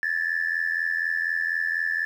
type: tone with amplitude modulation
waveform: sine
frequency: 1745 Hz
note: A6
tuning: 15 cents flat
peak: -18 dBFS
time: 0.03-2.05 s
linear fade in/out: 0 ms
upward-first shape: sine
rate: 84.1 Hz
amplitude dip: 90%
effects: tanh soft clip ceiling -17 dBFS + 9-bit